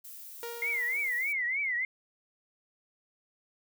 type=noise; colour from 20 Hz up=violet; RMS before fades=-46 dBFS; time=0.04-1.33 s; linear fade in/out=10 ms
type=tone with exponential decay; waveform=sawtooth; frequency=469.8 Hz; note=A#4; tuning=13 cents sharp; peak=-32 dBFS; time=0.43-1.72 s; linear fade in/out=1 ms; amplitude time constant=280 ms
type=tone with vibrato; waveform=sine; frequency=2093 Hz; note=C7; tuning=in tune; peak=-28 dBFS; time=0.62-1.85 s; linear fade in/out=2 ms; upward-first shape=triangle; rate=3.3 Hz; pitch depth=190 cents each way
effects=none